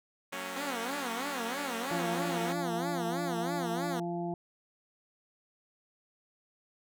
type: chord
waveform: 5% pulse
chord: F# major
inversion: none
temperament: equal with one note detuned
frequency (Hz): 185 / 227.5 / 277.2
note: F#3 / A#3 / C#4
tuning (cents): 0 / -42 / 0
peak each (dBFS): -31 / -32 / -29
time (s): 0.32-2.53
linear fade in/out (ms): 10
type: tone with vibrato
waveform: 10% pulse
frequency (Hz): 256.9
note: C4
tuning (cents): -32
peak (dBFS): -27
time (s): 0.56-4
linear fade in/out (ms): 5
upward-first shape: sine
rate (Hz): 3.1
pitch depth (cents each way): 220
type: harmonic tone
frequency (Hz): 172.5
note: F3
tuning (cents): -21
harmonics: 1 / 2 / 4 / 5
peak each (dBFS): -36 / -36 / -38 / -45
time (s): 1.91-4.34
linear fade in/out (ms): 2
effects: none